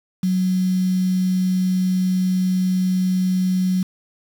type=tone with quantisation; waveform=sine; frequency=185 Hz; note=F#3; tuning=in tune; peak=-16 dBFS; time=0.23-3.83 s; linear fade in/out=5 ms; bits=6; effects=none